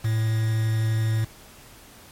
triangle tone with quantisation, 111 Hz, A2, 16 cents sharp, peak -18 dBFS, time 0.04-1.25 s, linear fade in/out 10 ms, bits 6, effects pink hiss -48 dBFS RMS until 2.11 s + MP3 64 kbps

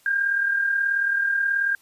sine tone pair together, 1568 / 1606.5 Hz, G6 / G6, 0 / +42 cents, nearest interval unison, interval 42 cents, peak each -29 / -20 dBFS, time 0.06-1.75 s, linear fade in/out 2 ms, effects white hiss -58 dBFS RMS until 1.81 s + resampled to 32000 Hz

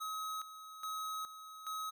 square tone with tremolo, 1274 Hz, D#6, 41 cents sharp, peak -39 dBFS, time 0-1.91 s, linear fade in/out 20 ms, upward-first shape square, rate 1.2 Hz, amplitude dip 70%, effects none

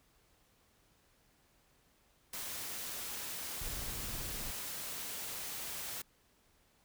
white noise, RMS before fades -42 dBFS, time 2.33-6.02 s, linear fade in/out 5 ms
brown noise with tremolo, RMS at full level -43 dBFS, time 3.61-4.51 s, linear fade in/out 5 ms, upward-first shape square, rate 19 Hz, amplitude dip 30%
effects pink hiss -70 dBFS RMS until 6.84 s

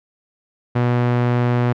sawtooth tone, 121.8 Hz, B2, 24 cents flat, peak -11 dBFS, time 0.75-1.73 s, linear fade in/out 10 ms, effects low-pass 2000 Hz 12 dB/octave

